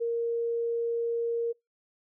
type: tone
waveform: sine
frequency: 466.2 Hz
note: A#4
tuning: in tune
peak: -26 dBFS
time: 0-1.53 s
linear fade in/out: 20 ms
effects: noise-tail reverb RT60 0.2 s tail -26 dB re dry